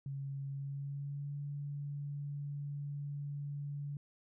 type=tone with pitch glide; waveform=sine; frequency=138.1 to 143.55 Hz; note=C#3 to D3; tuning=-6 to -39 cents; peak=-38 dBFS; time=0.06-3.97 s; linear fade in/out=2 ms; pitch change=+67 cents; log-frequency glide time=0.49-1.36 s; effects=none